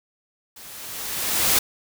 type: noise with level ramp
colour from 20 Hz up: white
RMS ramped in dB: -43 to -17 dBFS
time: 0.56-1.59 s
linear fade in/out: 5 ms
effects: none